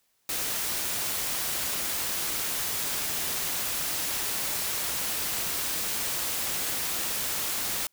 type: noise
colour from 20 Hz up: white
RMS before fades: -30 dBFS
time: 0.29-7.87 s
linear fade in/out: 2 ms
effects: white hiss -71 dBFS RMS until 7.92 s